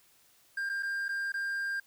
triangle tone with dropouts, 1597 Hz, G6, 32 cents sharp, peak -29 dBFS, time 0.57-1.8 s, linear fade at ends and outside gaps 5 ms, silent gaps 0.693-0.696 / 0.826-0.83 / 1.083-1.09 / 1.321-1.34 s, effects white hiss -64 dBFS RMS until 1.86 s

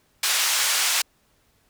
white band-pass noise, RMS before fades -22 dBFS, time 0.23-1.02 s, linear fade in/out 5 ms, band 1000 to 8000 Hz, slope 12 dB/octave, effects pink hiss -64 dBFS RMS until 1.69 s

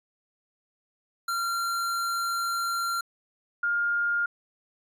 square / sine tone pair in turn, 1377 / 1411.6 Hz, F6 / F6, -25 / +18 cents, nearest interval unison, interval 43 cents, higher second, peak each -27 / -23 dBFS, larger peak second, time 1.28-3.01 / 3.63-4.26 s, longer first, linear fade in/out 5 ms, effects resampled to 32000 Hz

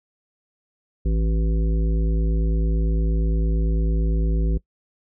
harmonic tone, 54.4 Hz, A1, 19 cents flat, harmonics 1 / 3 / 5 / 7 / 9, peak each -18 / -27 / -34 / -34 / -39 dBFS, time 1.05-4.58 s, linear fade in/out 10 ms, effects noise-tail reverb RT60 0.1 s tail -21 dB re dry

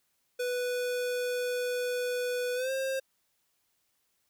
square tone with pitch glide, 493.9 to 532.4 Hz, B4 to C5, 0 to +30 cents, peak -30 dBFS, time 0.39-3 s, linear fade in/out 10 ms, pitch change +130 cents, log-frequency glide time 2.55-2.71 s, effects white hiss -75 dBFS RMS until 4.29 s

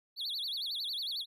triangle tone with vibrato, 3870 Hz, B7, 36 cents flat, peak -33 dBFS, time 0.16-1.26 s, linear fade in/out 50 ms, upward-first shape sine, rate 11 Hz, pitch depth 290 cents each way, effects none

